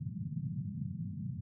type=band-pass noise; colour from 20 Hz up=pink; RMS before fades=-39 dBFS; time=0-1.41 s; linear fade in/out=10 ms; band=100 to 200 Hz; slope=48 dB/octave; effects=none